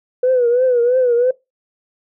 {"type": "tone with vibrato", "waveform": "sine", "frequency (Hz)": 493.9, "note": "B4", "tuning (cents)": 0, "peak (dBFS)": -10, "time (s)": [0.23, 1.31], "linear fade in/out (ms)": 5, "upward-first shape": "triangle", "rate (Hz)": 3, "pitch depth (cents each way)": 100, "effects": ["noise-tail reverb RT60 0.2 s tail -20 dB re dry", "tanh soft clip ceiling -7 dBFS"]}